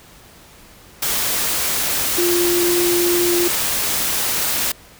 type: tone in noise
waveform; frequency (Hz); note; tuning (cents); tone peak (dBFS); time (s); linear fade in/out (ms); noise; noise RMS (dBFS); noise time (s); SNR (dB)
sine; 349.2; F4; 0; -16; 2.18-3.48; 5; white; -20; 1.02-4.72; +1
effects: pink hiss -45 dBFS RMS until 4.99 s